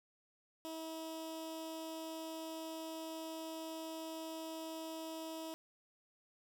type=tone with notch filter; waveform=15% pulse; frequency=321.9 Hz; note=E4; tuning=41 cents flat; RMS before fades=-45 dBFS; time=0.65-5.54 s; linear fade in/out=0 ms; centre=1500 Hz; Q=1.1; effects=none